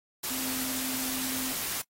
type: tone in noise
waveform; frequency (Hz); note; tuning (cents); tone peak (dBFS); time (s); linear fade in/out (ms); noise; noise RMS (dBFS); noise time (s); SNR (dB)
sine; 260; C4; -11; -38; 0.3-1.53; 10; white; -33; 0.23-1.82; -8
effects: noise-tail reverb RT60 0.1 s tail -25 dB re dry + AAC 48 kbps